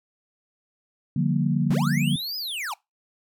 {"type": "chord", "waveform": "sine", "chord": "G minor seventh", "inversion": "second", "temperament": "just", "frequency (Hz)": [147, 176.4, 196, 235.2], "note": ["D3", "F3", "G3", "Bb3"], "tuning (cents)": [2, 18, 0, 16], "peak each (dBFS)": [-23, -25, -29, -26], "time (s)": [1.16, 2.16], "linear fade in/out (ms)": 5}
{"type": "linear two-way sweep", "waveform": "square", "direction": "up then down", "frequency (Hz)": [54, 5110, 724], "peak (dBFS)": -29, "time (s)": [1.7, 2.74], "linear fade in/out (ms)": 5, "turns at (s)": 2.37}
{"effects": ["noise-tail reverb RT60 0.2 s tail -23 dB re dry"]}